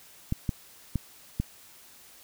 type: clicks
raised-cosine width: 5 ms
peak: -14 dBFS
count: 4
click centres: 0.324 / 0.492 / 0.957 / 1.4 s
effects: white hiss -53 dBFS RMS until 2.23 s